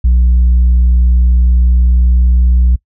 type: tone with pitch glide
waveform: sine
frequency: 60.9 to 61.25 Hz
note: B1 to B1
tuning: -24 to -14 cents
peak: -3 dBFS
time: 0.04-2.76 s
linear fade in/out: 10 ms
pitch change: +10 cents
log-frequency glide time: 1.42-2.41 s
effects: noise-tail reverb RT60 0.1 s tail -24 dB re dry + tanh soft clip ceiling -4 dBFS